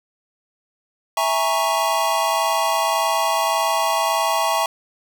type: chord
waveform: square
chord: A# half-diminished seventh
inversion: second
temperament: equal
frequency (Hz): 659.3 / 830.6 / 932.3 / 1108.7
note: E5 / G#5 / A#5 / C#6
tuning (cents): 0 / 0 / 0 / 0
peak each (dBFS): -24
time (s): 1.17-4.66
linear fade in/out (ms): 2
effects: none